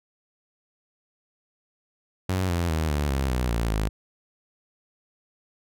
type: tone with pitch steps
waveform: sawtooth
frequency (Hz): 93.3 / 86.05 / 79.37 / 73.2 / 67.52 / 62.27 / 57.43 / 52.97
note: F#2 / F2 / D#2 / D2 / C#2 / B1 / A#1 / G#1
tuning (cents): +15 / -25 / +35 / -5 / -45 / +15 / -25 / +35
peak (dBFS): -19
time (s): 2.29-3.89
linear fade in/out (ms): 5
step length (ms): 200
effects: none